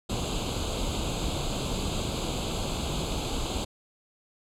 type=noise with comb filter; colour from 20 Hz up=pink; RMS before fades=-30 dBFS; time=0.09-3.65 s; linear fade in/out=10 ms; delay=0.27 ms; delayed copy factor=+0.9; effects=low-pass 8000 Hz 12 dB/octave